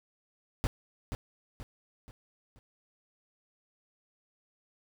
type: noise with echo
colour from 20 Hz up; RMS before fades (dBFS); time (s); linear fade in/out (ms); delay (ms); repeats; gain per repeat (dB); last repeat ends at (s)
brown; -28; 0.64-0.67; 0; 480; 4; -7; 2.59
effects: none